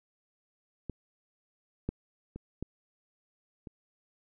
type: clicks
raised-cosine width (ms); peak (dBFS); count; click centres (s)
3; -23 / -18 / -28 / -22 / -30; 5; 0.897 / 1.89 / 2.36 / 2.626 / 3.672
effects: none